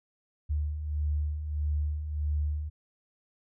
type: beating tone pair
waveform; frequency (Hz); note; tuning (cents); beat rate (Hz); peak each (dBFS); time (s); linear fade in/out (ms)
sine; 73.42 / 75.02; D2 / D2; 0 / +37; 1.6; -36 / -28; 0.49-2.7; 20
effects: none